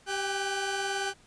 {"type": "tone cluster", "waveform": "sawtooth", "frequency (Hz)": [390.9, 800, 1512], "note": ["G4", "G5", "F#6"], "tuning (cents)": [-5, 35, 37], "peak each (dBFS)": -30, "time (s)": [0.06, 1.14], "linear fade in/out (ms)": 50, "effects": ["pink hiss -59 dBFS RMS until 1.26 s", "resampled to 22050 Hz"]}